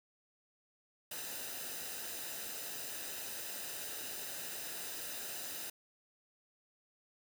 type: noise with comb filter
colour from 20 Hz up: white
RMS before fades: -43 dBFS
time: 1.11-5.7 s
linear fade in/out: 5 ms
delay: 0.9 ms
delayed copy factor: -0.55
effects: none